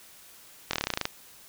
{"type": "slowing click train", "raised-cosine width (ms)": 0.2, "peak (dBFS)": -9, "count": 12, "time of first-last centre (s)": [0.71, 1.054], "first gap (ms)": 23, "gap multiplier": 1.06, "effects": ["white hiss -52 dBFS RMS until 1.48 s"]}